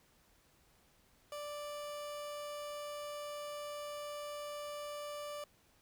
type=tone; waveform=30% pulse; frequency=587.3 Hz; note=D5; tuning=in tune; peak=-39 dBFS; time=1.32-5.44 s; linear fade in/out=2 ms; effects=pink hiss -69 dBFS RMS until 5.81 s